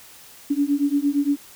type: beating tone pair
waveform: sine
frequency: 281.2 / 289.9 Hz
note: C#4 / D4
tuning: +25 / -22 cents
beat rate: 8.7 Hz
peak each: -21 dBFS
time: 0.5-1.37 s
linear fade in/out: 10 ms
effects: white hiss -46 dBFS RMS until 1.55 s